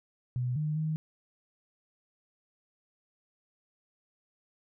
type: tone with pitch steps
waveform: sine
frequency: 124.5 / 152.4 / 156.4 Hz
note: B2 / D#3 / D#3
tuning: +14 / -36 / +9 cents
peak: -28 dBFS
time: 0.36-0.96 s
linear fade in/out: 0 ms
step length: 200 ms
effects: none